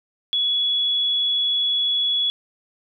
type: tone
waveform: sine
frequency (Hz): 3383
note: G#7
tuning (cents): +31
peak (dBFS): -18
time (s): 0.33-2.3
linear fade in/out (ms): 0
effects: none